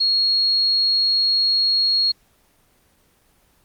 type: tone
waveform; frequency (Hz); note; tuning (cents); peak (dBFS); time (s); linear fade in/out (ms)
sine; 4300; C8; +47; -15; 0-2.12; 10
effects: pink hiss -59 dBFS RMS until 3.64 s + Opus 24 kbps